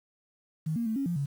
sine tone with pitch steps, 157.6 / 233.3 / 220.6 / 274.7 / 173 / 140.8 Hz, D#3 / A#3 / A3 / C#4 / F3 / C#3, +23 / +2 / +5 / -16 / -16 / +27 cents, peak -27 dBFS, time 0.66-1.26 s, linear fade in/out 10 ms, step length 100 ms, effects 9-bit

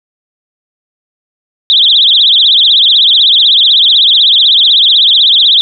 sine tone with vibrato, 3514 Hz, A7, 3 cents flat, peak -3 dBFS, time 1.7-5.61 s, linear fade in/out 0 ms, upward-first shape triangle, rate 16 Hz, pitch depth 240 cents each way, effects none

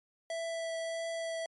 square tone with vibrato, 659.3 Hz, E5, in tune, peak -35 dBFS, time 0.3-1.46 s, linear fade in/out 2 ms, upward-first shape triangle, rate 1.6 Hz, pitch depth 10 cents each way, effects MP3 48 kbps

